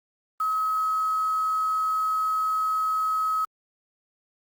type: tone with quantisation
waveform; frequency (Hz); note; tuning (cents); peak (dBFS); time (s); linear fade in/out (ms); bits
sine; 1278; D#6; +46; -22; 0.4-3.45; 5; 7
effects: Opus 32 kbps